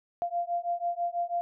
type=beating tone pair; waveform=sine; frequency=691 / 697.1 Hz; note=F5 / F5; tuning=-19 / -3 cents; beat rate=6.1 Hz; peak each=-31 / -31 dBFS; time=0.22-1.41 s; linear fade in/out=0 ms; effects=none